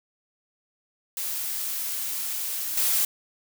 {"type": "noise with level steps", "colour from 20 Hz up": "blue", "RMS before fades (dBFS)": [-30, -23], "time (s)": [1.17, 3.05], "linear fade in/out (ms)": 2, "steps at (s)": 2.77, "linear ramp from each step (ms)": 5, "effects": []}